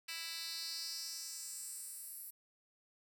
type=tone with high-pass filter sweep; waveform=10% pulse; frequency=329.6 Hz; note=E4; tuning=in tune; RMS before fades=-45 dBFS; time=0.08-2.31 s; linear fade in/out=10 ms; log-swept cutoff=3000 to 12000 Hz; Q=2.9; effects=none